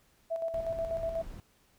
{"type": "tone with tremolo", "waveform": "sine", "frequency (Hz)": 659.3, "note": "E5", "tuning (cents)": 0, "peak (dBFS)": -29, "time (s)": [0.3, 1.23], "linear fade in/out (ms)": 20, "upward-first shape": "square", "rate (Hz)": 8.2, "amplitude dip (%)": 50}
{"type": "noise", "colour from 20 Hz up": "brown", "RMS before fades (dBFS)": -44, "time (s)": [0.54, 1.4], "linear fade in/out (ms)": 0}
{"effects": ["pink hiss -67 dBFS RMS until 1.78 s"]}